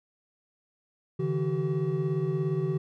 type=tone cluster; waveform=triangle; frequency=143 / 160.2 / 380.3 Hz; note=D3 / E3 / F#4; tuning=-46 / -49 / +48 cents; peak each=-28 dBFS; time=1.19-2.78 s; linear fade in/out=10 ms; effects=none